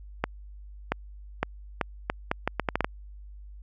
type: accelerating click train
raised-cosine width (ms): 0.5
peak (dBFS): -9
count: 12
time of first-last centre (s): 0.24-2.845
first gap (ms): 680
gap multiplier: 0.75
effects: added 50 Hz sine -42 dBFS peak until 3.62 s